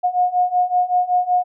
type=beating tone pair; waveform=sine; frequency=719 / 724.3 Hz; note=F#5 / F#5; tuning=-50 / -37 cents; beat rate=5.3 Hz; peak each=-19 / -17 dBFS; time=0.03-1.44 s; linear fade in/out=20 ms; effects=none